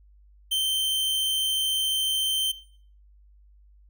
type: tone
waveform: 45% pulse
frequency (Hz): 3113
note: G7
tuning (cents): -13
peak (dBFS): -22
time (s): 0.51-2.52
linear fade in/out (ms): 10
effects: noise-tail reverb RT60 0.5 s tail -17 dB re dry + added 50 Hz sine -52 dBFS peak until 3.89 s